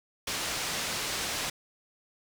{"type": "low-pass noise", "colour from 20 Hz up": "white", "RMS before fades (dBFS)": -33, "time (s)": [0.27, 1.5], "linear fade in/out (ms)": 5, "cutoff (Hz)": 6300, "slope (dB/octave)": 12, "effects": []}